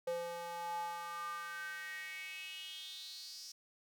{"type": "tone with high-pass filter sweep", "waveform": "square", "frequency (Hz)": 171.2, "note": "F3", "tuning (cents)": -34, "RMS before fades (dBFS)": -44, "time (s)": [0.07, 3.52], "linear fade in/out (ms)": 5, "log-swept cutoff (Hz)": [530, 5400], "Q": 6.2, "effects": []}